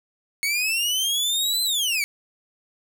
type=linear two-way sweep; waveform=sawtooth; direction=up then down; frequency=2200 to 4094 to 2200 Hz; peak=-18 dBFS; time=0.43-2.04 s; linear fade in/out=0 ms; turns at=1.63 s; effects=none